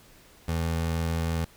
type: tone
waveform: 25% pulse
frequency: 82.41 Hz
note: E2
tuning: in tune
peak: -22 dBFS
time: 0.48-1.45 s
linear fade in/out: 5 ms
effects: pink hiss -55 dBFS RMS until 1.56 s